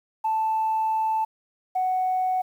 sine tone pair in turn, 880 / 742.8 Hz, A5 / F#5, 0 / +7 cents, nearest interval minor third, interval 293 cents, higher first, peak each -20 dBFS, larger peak neither, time 0.24-1.25 / 1.75-2.42 s, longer first, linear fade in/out 10 ms, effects tanh soft clip ceiling -17 dBFS + 9-bit

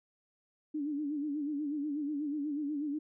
sine tone with vibrato, 293.5 Hz, D4, 1 cent flat, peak -32 dBFS, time 0.74-2.99 s, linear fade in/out 10 ms, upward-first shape sine, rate 8.2 Hz, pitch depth 86 cents each way, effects none

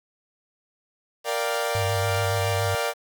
sawtooth chord, G minor seventh, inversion first, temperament equal, 466.2 / 587.3 / 698.5 / 784 Hz, Bb4 / D5 / F5 / G5, 0 / 0 / 0 / 0 cents, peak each -25 / -24 / -27 / -29 dBFS, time 1.24-2.94 s, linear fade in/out 50 ms
sine tone with vibrato, 100 Hz, G2, 35 cents sharp, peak -25 dBFS, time 1.75-2.75 s, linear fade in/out 0 ms, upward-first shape square, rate 7.1 Hz, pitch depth 52 cents each way
effects 8-bit

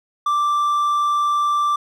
triangle tone, 1174.7 Hz, D6, in tune, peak -14 dBFS, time 0.26-1.76 s, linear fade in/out 5 ms, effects none

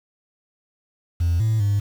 sine tone with pitch steps, 85.1 / 110.4 / 101.8 Hz, F2 / A2 / G#2, -44 / +6 / -34 cents, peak -15 dBFS, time 1.2-1.8 s, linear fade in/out 10 ms, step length 200 ms, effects tanh soft clip ceiling -15 dBFS + 7-bit

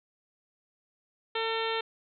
harmonic tone, 450 Hz, A4, 39 cents sharp, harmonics 1 / 2 / 3 / 4 / 5 / 6 / 7 / 8 / 9, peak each -32 / -35 / -37 / -39 / -39 / -40 / -39 / -39 / -44 dBFS, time 1.35-1.81 s, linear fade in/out 5 ms, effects none

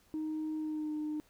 sine tone with pitch glide, 311.1 to 304 Hz, D#4 to D#4, 0 to -40 cents, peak -32 dBFS, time 0.14-1.2 s, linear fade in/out 0 ms, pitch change -40 cents, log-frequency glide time 0.57-0.94 s, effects tanh soft clip ceiling -31 dBFS + pink hiss -67 dBFS RMS until 1.29 s

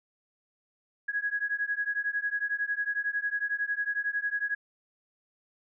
sine beating tone pair, 1657 / 1668 Hz, G#6 / G#6, -4 / +7 cents, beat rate 11 Hz, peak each -31 dBFS, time 1.08-4.55 s, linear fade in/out 10 ms, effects none

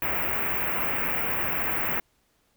white band-stop noise, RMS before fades -27 dBFS, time 0.02-2 s, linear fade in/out 2 ms, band 2600 to 16000 Hz, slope 48 dB/octave, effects pink hiss -68 dBFS RMS until 2.56 s

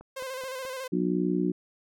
click train, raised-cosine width 1 ms, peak -33 dBFS, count 4, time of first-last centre 0.01-0.651 s, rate 4.68 Hz
sawtooth tone with vibrato, 521 Hz, C5, 7 cents flat, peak -30 dBFS, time 0.16-0.88 s, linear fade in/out 10 ms, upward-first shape square, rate 14 Hz, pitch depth 39 cents each way
harmonic tone, 60.5 Hz, B1, 35 cents flat, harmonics 3 / 4 / 5 / 6, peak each -28 / -33 / -28 / -30 dBFS, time 0.92-1.52 s, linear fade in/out 10 ms
effects none

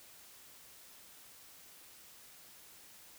silence, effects white hiss -57 dBFS RMS until 3.18 s

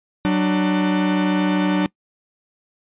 45% pulse tone pair together, 187.4 / 297.5 Hz, F#3 / D4, +22 / +22 cents, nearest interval minor sixth, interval 800 cents, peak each -19 dBFS, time 0.25-1.86 s, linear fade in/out 0 ms, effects noise-tail reverb RT60 0.1 s tail -22 dB re dry + resampled to 8000 Hz

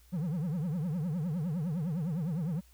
triangle tone with vibrato, 164.4 Hz, E3, 4 cents flat, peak -28 dBFS, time 0.12-2.61 s, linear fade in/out 20 ms, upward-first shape triangle, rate 9.8 Hz, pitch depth 280 cents each way, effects added 60 Hz sine -58 dBFS peak until 2.73 s + white hiss -65 dBFS RMS until 2.73 s

